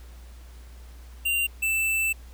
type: tone pair in turn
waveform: square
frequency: 2776 / 2652 Hz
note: F7 / E7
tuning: -11 / +10 cents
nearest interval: minor second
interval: 79 cents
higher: first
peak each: -23 dBFS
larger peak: neither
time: 1.25-1.47 / 1.62-2.13 s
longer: second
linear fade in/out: 10 ms
effects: added 60 Hz sine -42 dBFS peak until 2.33 s + pink hiss -55 dBFS RMS until 2.33 s